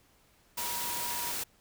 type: tone in noise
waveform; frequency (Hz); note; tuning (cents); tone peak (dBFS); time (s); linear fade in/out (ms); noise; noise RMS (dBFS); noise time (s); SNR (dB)
sine; 959; A#5; +49; -39; 0.57-1.32; 10; white; -35; 0.57-1.44; -7
effects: pink hiss -65 dBFS RMS until 1.6 s